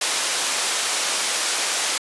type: band-pass noise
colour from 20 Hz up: white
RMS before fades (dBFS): -23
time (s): 0.01-1.98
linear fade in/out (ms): 5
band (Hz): 440 to 8700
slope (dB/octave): 12
effects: resampled to 24000 Hz